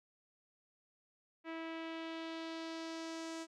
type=tone with low-pass filter sweep; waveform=sawtooth; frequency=326.3 Hz; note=E4; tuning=18 cents flat; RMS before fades=-44 dBFS; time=1.44-3.47 s; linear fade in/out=50 ms; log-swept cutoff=2300 to 7300 Hz; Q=1.7; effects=none